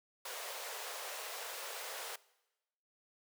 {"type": "high-pass noise", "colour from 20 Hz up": "pink", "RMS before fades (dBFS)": -44, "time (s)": [0.25, 2.16], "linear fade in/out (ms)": 5, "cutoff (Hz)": 450, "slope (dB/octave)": 48, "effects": ["noise-tail reverb RT60 1.0 s tail -21 dB re dry"]}